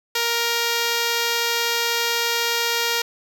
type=tone; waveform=5% pulse; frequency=468.1 Hz; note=A#4; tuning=7 cents sharp; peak=-8 dBFS; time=0.15-3.02 s; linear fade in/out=5 ms; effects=none